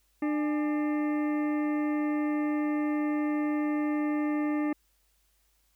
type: harmonic tone with a mistuned harmonic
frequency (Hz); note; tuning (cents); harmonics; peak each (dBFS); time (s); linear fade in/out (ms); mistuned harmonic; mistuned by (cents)
299; D4; +31; 1 / 2 / 3 / 4 / 6 / 7 / 8 / 9; -26 / -39 / -41 / -42 / -44 / -45 / -55 / -56; 0.22-4.73; 5; 3; -120
effects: added 50 Hz sine -70 dBFS peak until 5.75 s + white hiss -71 dBFS RMS until 5.75 s